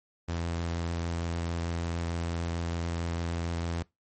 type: tone with vibrato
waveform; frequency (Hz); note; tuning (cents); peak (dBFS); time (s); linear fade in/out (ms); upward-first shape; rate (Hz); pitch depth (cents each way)
sawtooth; 84.6; E2; +45; -26; 0.28-3.83; 10; sine; 6.6; 10
effects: noise-tail reverb RT60 0.2 s tail -23 dB re dry + MP3 32 kbps